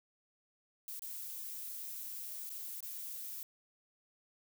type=noise with dropouts; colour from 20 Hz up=violet; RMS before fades=-44 dBFS; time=0.88-3.43 s; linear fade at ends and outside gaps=1 ms; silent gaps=0.994-1.02 / 2.494-2.501 / 2.806-2.827 s; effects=none